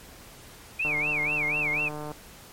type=tone with vibrato; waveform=sine; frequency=2400 Hz; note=D7; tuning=37 cents sharp; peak=-24 dBFS; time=0.79-1.89 s; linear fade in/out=10 ms; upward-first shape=sine; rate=4.1 Hz; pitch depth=220 cents each way
type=click train; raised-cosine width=1 ms; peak=-23 dBFS; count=191; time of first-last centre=0.85-2.117 s; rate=150 Hz
effects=pink hiss -48 dBFS RMS until 2.52 s + MP3 64 kbps